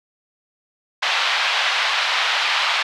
white band-pass noise, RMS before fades -20 dBFS, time 1.02-2.83 s, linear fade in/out 10 ms, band 720 to 3800 Hz, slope 24 dB/octave, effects none

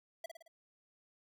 square tone with echo, 662 Hz, E5, 7 cents sharp, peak -40 dBFS, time 0.24-0.26 s, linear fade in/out 5 ms, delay 55 ms, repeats 4, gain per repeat -5 dB, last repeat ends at 0.48 s, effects none

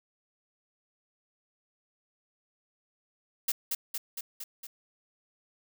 blue noise with echo, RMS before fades -28 dBFS, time 3.48-3.52 s, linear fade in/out 5 ms, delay 230 ms, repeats 5, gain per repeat -3 dB, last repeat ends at 4.67 s, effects none

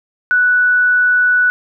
sine tone, 1480 Hz, F#6, in tune, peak -9 dBFS, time 0.31-1.5 s, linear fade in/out 0 ms, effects none

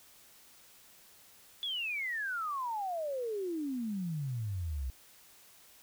sine exponential sweep, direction down, 3475 to 62 Hz, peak -33 dBFS, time 1.63-4.9 s, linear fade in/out 0 ms, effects white hiss -59 dBFS RMS until 5.82 s

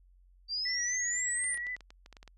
sine exponential sweep, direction up, 4637 to 9397 Hz, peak -31 dBFS, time 0.48-1.58 s, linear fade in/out 50 ms
sine tone with vibrato, 1956 Hz, B6, 17 cents flat, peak -34 dBFS, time 0.65-1.76 s, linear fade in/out 10 ms, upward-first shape triangle, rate 4 Hz, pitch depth 43 cents each way
clicks, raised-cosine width 0.2 ms, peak -33 dBFS, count 12, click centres 1.442 / 1.544 / 1.575 / 1.668 / 1.765 / 1.807 / 1.905 / 2.061 / 2.127 / 2.168 / 2.229 / 2.277 s
effects added 45 Hz sine -58 dBFS peak until 2.37 s

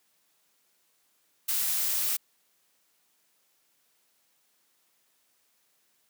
blue noise, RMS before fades -28 dBFS, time 1.48-2.17 s, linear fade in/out 10 ms, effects white hiss -70 dBFS RMS until 6.09 s + high-pass 150 Hz 12 dB/octave

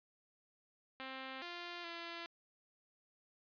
5% pulse tone with pitch steps, 263.8 / 348.2 / 338.7 Hz, C4 / F4 / E4, +14 / -5 / +47 cents, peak -33 dBFS, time 1-2.26 s, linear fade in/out 0 ms, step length 420 ms, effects resampled to 11025 Hz

